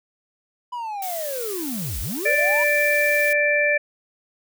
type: linear two-way sweep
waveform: triangle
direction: down then up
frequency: 998 to 38.22 to 998 Hz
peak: -25 dBFS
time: 0.72-2.64 s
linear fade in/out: 10 ms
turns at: 2 s
type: noise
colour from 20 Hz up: blue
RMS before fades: -32 dBFS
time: 1.02-3.33 s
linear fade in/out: 2 ms
type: harmonic tone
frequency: 587.3 Hz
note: D5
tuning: in tune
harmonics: 1 / 3 / 4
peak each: -21 / -21 / -21 dBFS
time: 2.25-3.78 s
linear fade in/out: 10 ms
effects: none